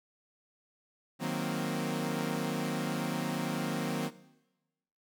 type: chord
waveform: sawtooth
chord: C half-diminished seventh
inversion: first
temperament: equal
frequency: 155.56 / 185 / 233.1 / 261.6 Hz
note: Eb3 / Gb3 / Bb3 / C4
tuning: 0 / 0 / 0 / 0 cents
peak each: -33 dBFS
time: 1.19-4.11 s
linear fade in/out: 50 ms
effects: noise-tail reverb RT60 1.0 s tail -18 dB re dry